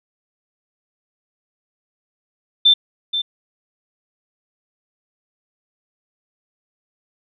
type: tone with echo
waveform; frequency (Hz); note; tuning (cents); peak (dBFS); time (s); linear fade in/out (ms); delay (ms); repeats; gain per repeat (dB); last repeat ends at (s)
sine; 3556; A7; +18; -8; 2.65-2.74; 10; 480; 1; -10; 3.22
effects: none